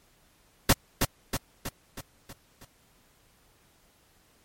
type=noise with echo; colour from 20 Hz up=pink; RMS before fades=-18 dBFS; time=0.69-0.73 s; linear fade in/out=5 ms; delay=320 ms; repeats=6; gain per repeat=-5 dB; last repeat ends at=2.65 s; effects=pink hiss -63 dBFS RMS until 4.44 s + MP3 64 kbps